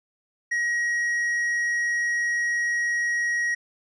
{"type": "tone with tanh clipping", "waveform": "sine", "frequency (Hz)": 1897, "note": "A#6", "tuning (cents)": 30, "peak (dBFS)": -23, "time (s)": [0.51, 3.55], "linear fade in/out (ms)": 10, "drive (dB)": 5, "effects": []}